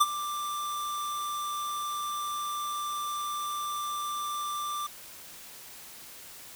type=tone with ADSR envelope; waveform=square; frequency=1181 Hz; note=D6; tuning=9 cents sharp; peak=-17 dBFS; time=0-4.87 s; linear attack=12 ms; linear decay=37 ms; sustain=-15 dB; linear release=8 ms; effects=white hiss -47 dBFS RMS until 6.55 s